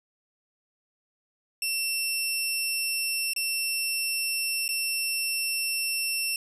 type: tone with dropouts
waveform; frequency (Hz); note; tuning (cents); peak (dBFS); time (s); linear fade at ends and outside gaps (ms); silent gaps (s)
15% pulse; 2700; E7; +41; -19; 1.62-6.36; 2; 3.335-3.362 / 4.68-4.689
effects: none